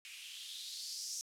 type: noise with band-pass filter sweep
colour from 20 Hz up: violet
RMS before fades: -45 dBFS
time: 0.05-1.21 s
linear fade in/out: 0 ms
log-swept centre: 2400 to 6000 Hz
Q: 4.5
effects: low-pass 11000 Hz 12 dB/octave